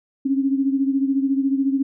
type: beating tone pair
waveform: sine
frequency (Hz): 270 / 284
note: C#4 / C#4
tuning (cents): -45 / +42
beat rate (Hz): 14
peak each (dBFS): -18 / -24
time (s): 0.25-1.83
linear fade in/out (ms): 10
effects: none